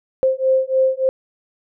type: beating tone pair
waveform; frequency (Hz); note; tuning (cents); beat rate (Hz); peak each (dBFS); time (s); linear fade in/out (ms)
sine; 523.3 / 526.7; C5 / C5; 0 / +11; 3.4; -17; 0.23-1.09; 0
effects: none